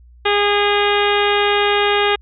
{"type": "harmonic tone", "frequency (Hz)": 409.5, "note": "G#4", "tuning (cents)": -24, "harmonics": [1, 2, 3, 4, 5, 6, 7, 8, 9], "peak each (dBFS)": [-17, -20, -22, -23, -24, -25, -25, -26, -27], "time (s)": [0.25, 2.16], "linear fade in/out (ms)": 10, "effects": ["added 60 Hz sine -42 dBFS peak until 2.21 s"]}